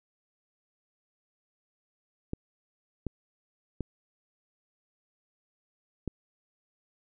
clicks, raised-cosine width 3 ms, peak -19 dBFS, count 4, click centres 2.334 / 3.067 / 3.807 / 6.077 s, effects none

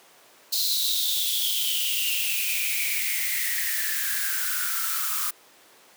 blue noise with high-pass filter sweep, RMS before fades -26 dBFS, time 0.52-5.31 s, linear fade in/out 10 ms, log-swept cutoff 4200 to 1200 Hz, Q 9.7, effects pink hiss -53 dBFS RMS until 5.96 s + high-pass 400 Hz 12 dB/octave

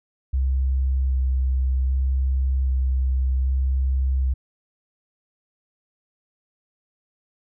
sine tone with vibrato, 65.41 Hz, C2, in tune, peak -18 dBFS, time 0.33-4.34 s, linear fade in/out 10 ms, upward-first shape square, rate 0.64 Hz, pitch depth 12 cents each way, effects none

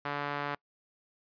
sawtooth tone with band-pass filter, 144.3 Hz, D3, 30 cents flat, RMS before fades -35 dBFS, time 0.05-0.55 s, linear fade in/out 5 ms, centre 1300 Hz, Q 1.1, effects noise-tail reverb RT60 0.1 s tail -26 dB re dry + resampled to 11025 Hz

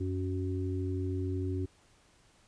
harmonic tone, 92.9 Hz, F#2, 7 cents sharp, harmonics 1 / 3 / 4, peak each -32 / -37 / -38 dBFS, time 0-1.66 s, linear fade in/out 10 ms, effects pink hiss -64 dBFS RMS until 2.47 s + resampled to 22050 Hz

